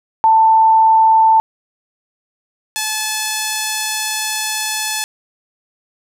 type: tone pair in turn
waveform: sine / 5% pulse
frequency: 888 / 863.7 Hz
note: A5 / A5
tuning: +16 / -32 cents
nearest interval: unison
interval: 48 cents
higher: first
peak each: -7 / -6 dBFS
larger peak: second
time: 0.24-1.4 / 2.76-5.04 s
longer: second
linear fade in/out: 0 ms
effects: none